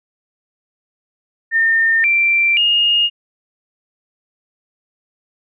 sine tone with pitch steps, 1815 / 2354 / 2847 Hz, A#6 / D7 / F7, -47 / +3 / +33 cents, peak -11 dBFS, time 1.51-3.1 s, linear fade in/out 50 ms, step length 530 ms, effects none

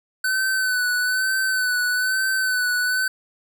square tone with vibrato, 1510 Hz, F#6, 35 cents sharp, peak -20 dBFS, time 0.24-3.08 s, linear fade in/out 5 ms, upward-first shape sine, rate 1.1 Hz, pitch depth 36 cents each way, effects none

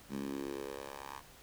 10% pulse tone with high-pass filter sweep, 69 Hz, C#2, 7 cents flat, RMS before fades -42 dBFS, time 0.09-1.22 s, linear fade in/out 50 ms, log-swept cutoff 190 to 1000 Hz, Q 2.9, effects pink hiss -57 dBFS RMS until 1.42 s

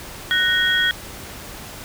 sine tone cluster, 1486 / 1862 / 3292 Hz, F#6 / A#6 / G#7, +7 / -2 / -16 cents, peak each -20 dBFS, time 0.31-0.91 s, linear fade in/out 0 ms, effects pink hiss -36 dBFS RMS until 1.84 s

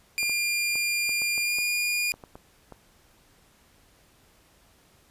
sawtooth tone with pitch glide, 2400 to 2428 Hz, D7 to D#7, +37 to -43 cents, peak -21 dBFS, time 0.18-2.12 s, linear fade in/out 0 ms, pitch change +20 cents, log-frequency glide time 1.42-1.56 s
clicks, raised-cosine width 1 ms, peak -28 dBFS, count 11, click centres 0.23 / 0.296 / 0.756 / 1.093 / 1.219 / 1.379 / 1.586 / 2.14 / 2.238 / 2.355 / 2.723 s
effects pink hiss -60 dBFS RMS until 5.1 s + resampled to 32000 Hz

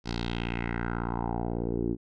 10% pulse tone with low-pass filter sweep, 58.27 Hz, A#1, in tune, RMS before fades -31 dBFS, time 0.04-1.97 s, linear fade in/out 50 ms, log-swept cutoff 5100 to 320 Hz, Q 3.2, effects none

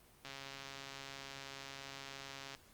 click train, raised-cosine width 0.2 ms, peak -30 dBFS, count 316, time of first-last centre 0.25-2.549 s, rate 137 Hz, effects pink hiss -64 dBFS RMS until 2.73 s + Opus 24 kbps

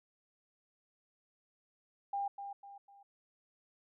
sine tone with echo, 800 Hz, G5, 35 cents sharp, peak -33 dBFS, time 2.13-2.28 s, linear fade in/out 5 ms, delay 250 ms, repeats 3, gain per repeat -8 dB, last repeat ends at 3.03 s, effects none

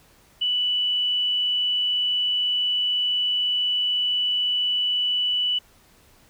sine tone, 2966 Hz, F#7, 4 cents sharp, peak -20 dBFS, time 0.41-5.59 s, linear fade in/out 10 ms, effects pink hiss -56 dBFS RMS until 6.29 s

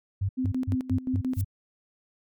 sine tone bursts, 97.5 Hz, G2, 9 cents flat, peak -23 dBFS, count 6, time 0.21-1.446 s, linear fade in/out 10 ms, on 81 ms, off 150 ms
sine tone with tremolo, 257.2 Hz, C4, 30 cents flat, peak -24 dBFS, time 0.37-1.42 s, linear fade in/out 20 ms, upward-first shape square, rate 5.7 Hz, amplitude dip 80%
violet noise with exponential growth, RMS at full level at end -35 dBFS, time 1.29-1.41 s, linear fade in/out 0 ms, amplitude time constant 24 ms
effects MP3 96 kbps

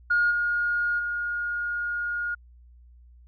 sine tone with level steps, 1429 Hz, F6, 39 cents sharp, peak -18 / -22 / -26 dBFS, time 0.1-2.35 s, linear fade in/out 10 ms, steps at 0.3 / 0.98 s, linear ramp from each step 20 ms, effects tanh soft clip ceiling -14 dBFS + added 60 Hz sine -49 dBFS peak until 3.27 s

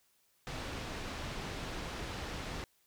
pink low-pass noise, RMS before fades -41 dBFS, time 0.47-2.64 s, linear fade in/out 0 ms, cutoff 4900 Hz, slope 12 dB/octave, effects white hiss -72 dBFS RMS until 2.86 s

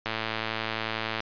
click train, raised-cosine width 0.3 ms, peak -13 dBFS, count 128, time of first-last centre 0.06-1.204 s, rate 111 Hz, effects resampled to 11025 Hz

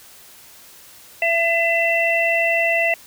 harmonic tone, 671 Hz, E5, 31 cents sharp, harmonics 1 / 3 / 4, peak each -20 / -20 / -20 dBFS, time 1.22-2.94 s, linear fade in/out 2 ms, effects white hiss -45 dBFS RMS until 3.06 s

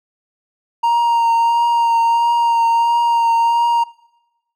triangle tone with vibrato, 932.3 Hz, A#5, in tune, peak -10 dBFS, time 0.83-3.84 s, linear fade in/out 10 ms, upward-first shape triangle, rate 1.5 Hz, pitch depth 21 cents each way, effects noise-tail reverb RT60 1.0 s tail -23 dB re dry

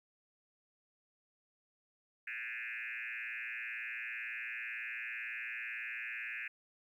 sine tone with frequency modulation, 2093 Hz, C7, in tune, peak -39 dBFS, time 2.27-6.48 s, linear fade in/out 5 ms, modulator 118 Hz, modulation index 4.4, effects 12-bit

